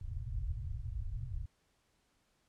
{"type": "low-pass noise", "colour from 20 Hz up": "pink", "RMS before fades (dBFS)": -39, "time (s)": [0.01, 1.46], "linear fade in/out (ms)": 2, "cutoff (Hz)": 130, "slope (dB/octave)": 96, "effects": ["pink hiss -75 dBFS RMS until 2.48 s", "low-pass 10000 Hz 12 dB/octave"]}